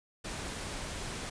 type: noise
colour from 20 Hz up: pink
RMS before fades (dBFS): -39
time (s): 0.24-1.3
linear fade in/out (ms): 10
effects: resampled to 22050 Hz